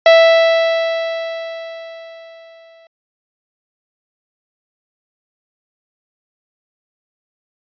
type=tone with exponential decay; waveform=45% pulse; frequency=659.3 Hz; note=E5; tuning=in tune; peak=-4 dBFS; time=0.06-2.87 s; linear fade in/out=2 ms; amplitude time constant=610 ms; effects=resampled to 11025 Hz